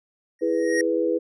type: tone with exponential growth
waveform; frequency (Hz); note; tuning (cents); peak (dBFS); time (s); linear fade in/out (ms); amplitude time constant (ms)
square; 1876; A#6; +11; -21; 0.39-0.81; 2; 91
type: chord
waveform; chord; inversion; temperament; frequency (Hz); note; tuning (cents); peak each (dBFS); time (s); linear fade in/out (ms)
sine; E major; none; equal; 329.6 / 415.3 / 493.9; E4 / G#4 / B4; 0 / 0 / 0; -24 / -26 / -23; 0.41-1.19; 20
effects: resampled to 22050 Hz